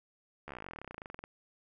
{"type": "slowing click train", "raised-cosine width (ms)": 0.5, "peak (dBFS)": -28, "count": 29, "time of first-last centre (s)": [0.48, 1.239], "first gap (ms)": 13, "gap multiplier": 1.05, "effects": []}